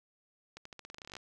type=accelerating click train; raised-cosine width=0.2 ms; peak=-29 dBFS; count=16; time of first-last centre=0.57-1.167 s; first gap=84 ms; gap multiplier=0.88; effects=none